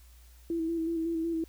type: tone with vibrato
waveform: sine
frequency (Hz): 329.6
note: E4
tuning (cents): 0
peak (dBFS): -28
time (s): 0.5-1.44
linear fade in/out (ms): 2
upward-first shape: square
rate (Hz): 5.4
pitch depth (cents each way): 27
effects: added 60 Hz sine -52 dBFS peak until 1.48 s + white hiss -62 dBFS RMS until 1.48 s